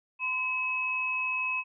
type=tone pair together; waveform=sine; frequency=1017 / 2567 Hz; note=C6 / E7; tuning=-50 / -47 cents; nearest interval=octave + major third; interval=1603 cents; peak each=-35 / -28 dBFS; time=0.19-1.64 s; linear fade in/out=50 ms; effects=none